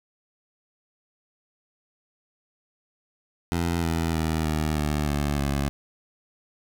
15% pulse tone with pitch steps, 84.9 / 82.25 / 79.67 / 77.18 / 74.77 / 72.43 / 70.17 Hz, F2 / E2 / D#2 / D#2 / D2 / D2 / C#2, -48 / -3 / +42 / -13 / +32 / -23 / +22 cents, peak -17 dBFS, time 3.52-5.69 s, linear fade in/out 0 ms, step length 310 ms, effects none

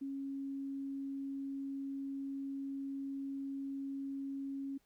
sine tone, 274.3 Hz, C#4, 18 cents flat, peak -38 dBFS, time 0.01-4.78 s, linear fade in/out 10 ms, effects pink hiss -75 dBFS RMS until 4.85 s

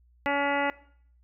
harmonic tone, 283.2 Hz, C#4, 37 cents sharp, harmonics 1 / 2 / 3 / 4 / 5 / 6 / 7 / 8 / 9 / 10, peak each -32 / -30 / -29 / -37 / -34 / -39 / -31 / -43 / -40 / -43 dBFS, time 0.26-0.7 s, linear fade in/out 0 ms, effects noise-tail reverb RT60 0.6 s tail -20 dB re dry + added 60 Hz sine -58 dBFS peak until 1.23 s

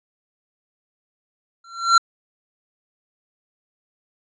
square tone with exponential growth, 1363 Hz, F6, 43 cents flat, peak -8 dBFS, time 1.64-1.98 s, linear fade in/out 5 ms, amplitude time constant 73 ms, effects resampled to 16000 Hz

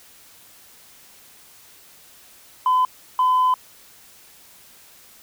sine tone bursts at uneven times, 1014 Hz, B5, 45 cents sharp, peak -13 dBFS, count 2, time 2.66-2.85 / 3.19-3.54 s, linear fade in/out 2 ms, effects tanh soft clip ceiling -12 dBFS + white hiss -49 dBFS RMS until 5.22 s

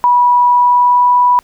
sine tone with pitch glide, 976 to 983.4 Hz, B5 to B5, -21 to -8 cents, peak -6 dBFS, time 0.04-1.39 s, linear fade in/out 0 ms, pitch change +13 cents, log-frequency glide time 0.47-1.16 s, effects pink hiss -50 dBFS RMS until 1.43 s

